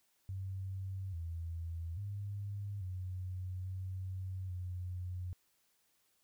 sine tone with pitch steps, 95.5 / 83.4 / 101 / 92 / 93.7 / 90.4 Hz, G2 / E2 / G#2 / F#2 / F#2 / F#2, -45 / +21 / -48 / -9 / +22 / -40 cents, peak -38 dBFS, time 0.29-5.33 s, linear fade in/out 0 ms, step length 840 ms, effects white hiss -75 dBFS RMS until 6.23 s

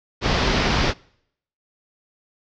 pink low-pass noise, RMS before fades -20 dBFS, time 0.21-0.94 s, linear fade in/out 50 ms, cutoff 5500 Hz, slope 48 dB/octave, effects noise-tail reverb RT60 0.7 s tail -25 dB re dry

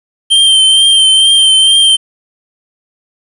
square tone with vibrato, 3136 Hz, G7, in tune, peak -5 dBFS, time 0.3-1.97 s, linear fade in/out 20 ms, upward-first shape triangle, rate 2.2 Hz, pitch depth 30 cents each way, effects resampled to 24000 Hz + 7-bit

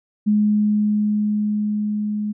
sine tone with level ramp, 210 Hz, G#3, 19 cents sharp, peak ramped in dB -13 to -21 dBFS, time 0.26-2.33 s, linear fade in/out 20 ms, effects none

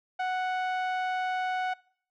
sawtooth tone with low-pass filter, 740 Hz, F#5, in tune, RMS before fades -30 dBFS, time 0.19-1.74 s, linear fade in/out 10 ms, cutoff 2200 Hz, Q 0.63, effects noise-tail reverb RT60 0.6 s tail -24 dB re dry

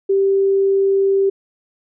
sine tone, 391.2 Hz, G4, 4 cents flat, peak -12 dBFS, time 0.09-1.3 s, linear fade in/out 10 ms, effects none

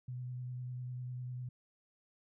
sine tone with vibrato, 125.1 Hz, B2, 23 cents sharp, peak -39 dBFS, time 0.08-1.49 s, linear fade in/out 5 ms, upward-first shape sine, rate 10 Hz, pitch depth 17 cents each way, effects none

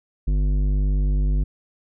triangle tone with tanh clipping, 49.49 Hz, G1, 17 cents sharp, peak -19 dBFS, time 0.27-1.44 s, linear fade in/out 10 ms, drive 16 dB, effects none

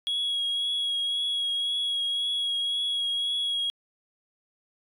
triangle tone with vibrato, 3322 Hz, G#7, in tune, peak -23 dBFS, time 0.07-3.7 s, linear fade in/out 0 ms, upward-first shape triangle, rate 1.9 Hz, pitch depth 21 cents each way, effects tanh soft clip ceiling -20 dBFS

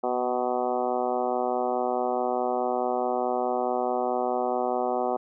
harmonic tone with a mistuned harmonic, 124.7 Hz, B2, 17 cents sharp, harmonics 2 / 3 / 4 / 5 / 6 / 7 / 8 / 9 / 10, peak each -35 / -31 / -31 / -31 / -28 / -37 / -39 / -39 / -41 dBFS, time 0.03-5.17 s, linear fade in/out 10 ms, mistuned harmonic 2, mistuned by -15 cents, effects none

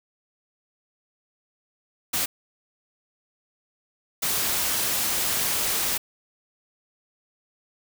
white noise bursts at uneven times, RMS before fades -25 dBFS, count 2, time 2.13-2.26 / 4.22-5.98 s, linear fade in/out 10 ms, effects none

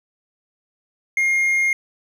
triangle tone, 2131 Hz, C7, 31 cents sharp, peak -14 dBFS, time 1.17-1.73 s, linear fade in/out 2 ms, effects none

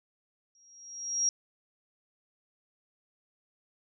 sine tone with exponential growth, 5640 Hz, F8, 16 cents sharp, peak -22 dBFS, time 0.55-1.29 s, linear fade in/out 1 ms, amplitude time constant 160 ms, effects none

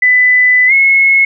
sine tone with pitch glide, 1998 to 2179 Hz, B6 to C#7, +20 to -30 cents, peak -5 dBFS, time 0.02-1.25 s, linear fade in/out 5 ms, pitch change +150 cents, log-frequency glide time 0.67-0.73 s, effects none

